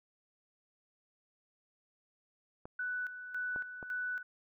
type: clicks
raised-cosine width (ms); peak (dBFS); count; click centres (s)
1; -31; 3; 2.655 / 3.561 / 3.828
type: tone with tremolo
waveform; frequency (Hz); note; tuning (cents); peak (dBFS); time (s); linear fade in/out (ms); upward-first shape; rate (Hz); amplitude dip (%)
sine; 1488; F#6; +9; -34; 2.79-4.23; 5; square; 1.8; 65
effects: none